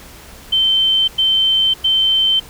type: tone bursts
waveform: sine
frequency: 3098 Hz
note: G7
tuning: 21 cents flat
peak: -11 dBFS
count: 3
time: 0.52-2.4 s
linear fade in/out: 10 ms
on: 560 ms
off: 100 ms
effects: added 63 Hz sine -44 dBFS peak until 2.49 s + pink hiss -39 dBFS RMS until 2.49 s